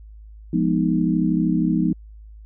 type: chord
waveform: sine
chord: F half-diminished seventh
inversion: none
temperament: equal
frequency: 174.61 / 207.7 / 246.9 / 311.1 Hz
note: F3 / Ab3 / Cb4 / Eb4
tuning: 0 / 0 / 0 / 0 cents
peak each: -21 / -24 / -23 / -22 dBFS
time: 0.53-1.93 s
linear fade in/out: 5 ms
effects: added 53 Hz sine -39 dBFS peak until 2.45 s